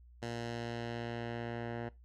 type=tone with low-pass filter sweep; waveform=10% pulse; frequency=117.6 Hz; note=A#2; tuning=16 cents sharp; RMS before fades=-40 dBFS; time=0.22-1.89 s; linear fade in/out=5 ms; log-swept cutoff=6700 to 1700 Hz; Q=0.91; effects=noise-tail reverb RT60 0.2 s tail -19 dB re dry + added 60 Hz sine -55 dBFS peak until 2.04 s